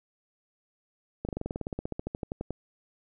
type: slowing click train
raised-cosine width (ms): 2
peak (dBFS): -19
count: 21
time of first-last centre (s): 1.25-2.507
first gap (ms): 38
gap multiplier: 1.05
effects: none